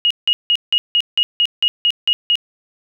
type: tone bursts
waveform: sine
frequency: 2878 Hz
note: F#7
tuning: 49 cents flat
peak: -11 dBFS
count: 11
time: 0.05-2.355 s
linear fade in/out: 0 ms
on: 55 ms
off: 170 ms
effects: none